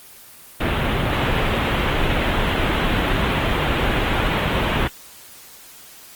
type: low-pass noise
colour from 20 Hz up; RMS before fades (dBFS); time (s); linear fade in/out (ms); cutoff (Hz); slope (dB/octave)
pink; -20; 0.6-4.88; 10; 3500; 48
effects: white hiss -43 dBFS RMS until 6.15 s + Opus 24 kbps